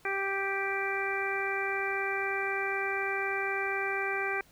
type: harmonic tone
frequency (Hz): 392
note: G4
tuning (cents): 0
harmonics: 1 / 2 / 3 / 4 / 5 / 6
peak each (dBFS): -35 / -37 / -39 / -35 / -37 / -35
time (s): 0.05-4.41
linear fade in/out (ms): 2
effects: pink hiss -61 dBFS RMS until 4.51 s